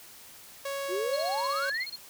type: tone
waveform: sawtooth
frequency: 554.4 Hz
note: C#5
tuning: in tune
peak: -28 dBFS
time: 0.65-1.7 s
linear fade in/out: 5 ms
type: exponential sweep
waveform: sine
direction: up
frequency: 336.9 to 2261 Hz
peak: -29 dBFS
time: 0.88-1.87 s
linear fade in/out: 50 ms
type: tone bursts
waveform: sine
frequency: 4273 Hz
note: C8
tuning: 36 cents sharp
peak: -35 dBFS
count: 14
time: 1.13-1.96 s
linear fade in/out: 5 ms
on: 37 ms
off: 24 ms
effects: white hiss -50 dBFS RMS until 2.09 s